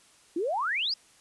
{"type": "exponential sweep", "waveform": "sine", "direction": "up", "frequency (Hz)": [311.1, 5220], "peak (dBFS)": -26, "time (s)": [0.36, 0.94], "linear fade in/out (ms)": 5, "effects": ["white hiss -59 dBFS RMS until 1.2 s", "resampled to 24000 Hz"]}